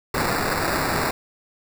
white noise with sample-and-hold, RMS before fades -23 dBFS, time 0.14-1.11 s, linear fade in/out 5 ms, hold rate 3150 Hz, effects none

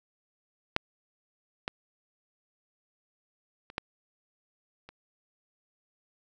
clicks, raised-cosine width 0.3 ms, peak -8 / -15 / -29 / -14 / -30 dBFS, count 5, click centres 0.764 / 1.679 / 3.701 / 3.781 / 4.89 s, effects none

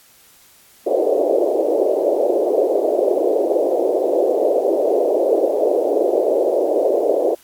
white band-pass noise, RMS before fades -17 dBFS, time 0.86-7.35 s, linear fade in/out 10 ms, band 340 to 630 Hz, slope 48 dB/octave, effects white hiss -50 dBFS RMS until 7.43 s + AAC 64 kbps

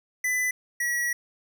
square tone pair in turn, 2000 / 1926.1 Hz, B6 / B6, +21 / -44 cents, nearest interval minor second, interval 65 cents, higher first, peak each -24 / -25 dBFS, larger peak first, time 0.24-0.51 / 0.8-1.13 s, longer second, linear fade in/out 5 ms, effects none

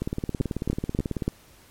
two click trains, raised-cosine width 3 ms, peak -10 / -14 dBFS, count 4 / 23, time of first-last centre 0.41-1.28 / 0.02-1.222 s, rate 3.45 / 18.3 Hz, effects pink hiss -54 dBFS RMS until 1.7 s + MP3 64 kbps

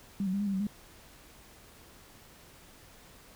sine tone with pitch steps, 198.3 / 185.9 / 199.2 / 205.8 / 197.2 / 190.1 / 206.1 Hz, G3 / F#3 / G3 / G#3 / G3 / F#3 / G#3, +20 / +8 / +28 / -16 / +11 / +47 / -13 cents, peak -28 dBFS, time 0.2-0.669 s, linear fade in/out 2 ms, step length 67 ms, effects pink hiss -55 dBFS RMS until 3.35 s

